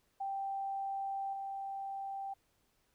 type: tone with level steps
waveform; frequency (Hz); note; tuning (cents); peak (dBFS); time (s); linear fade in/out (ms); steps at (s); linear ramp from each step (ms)
sine; 784; G5; 0; -35 / -38; 0.2-2.34; 10; 1.33; 2
effects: pink hiss -75 dBFS RMS until 2.94 s